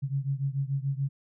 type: beating tone pair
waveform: sine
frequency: 135.2 / 142.1 Hz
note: C#3 / C#3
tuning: -43 / +43 cents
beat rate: 6.9 Hz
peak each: -29 / -31 dBFS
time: 0.02-1.09 s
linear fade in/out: 20 ms
effects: none